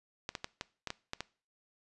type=clicks; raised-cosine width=0.2 ms; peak=-19 dBFS; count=8; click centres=0.291 / 0.352 / 0.444 / 0.611 / 0.873 / 0.904 / 1.134 / 1.206 s; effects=noise-tail reverb RT60 0.4 s tail -21 dB re dry + resampled to 24000 Hz